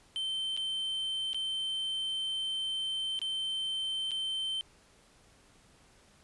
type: tone with dropouts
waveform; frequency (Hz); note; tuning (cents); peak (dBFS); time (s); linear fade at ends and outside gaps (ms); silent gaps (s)
triangle; 3100; G7; -20; -30; 0.16-4.61; 0; 0.566-0.574 / 1.332-1.345 / 3.191-3.216 / 4.109-4.116
effects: pink hiss -62 dBFS RMS until 6.23 s + resampled to 24000 Hz